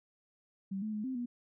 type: tone with pitch steps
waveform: sine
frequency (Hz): 193.9 / 215.6 / 211.6 / 260.6 / 242.1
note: G3 / A3 / G#3 / C4 / B3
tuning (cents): -19 / -35 / +33 / -7 / -34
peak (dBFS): -34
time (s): 0.71-1.26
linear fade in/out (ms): 10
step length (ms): 110
effects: none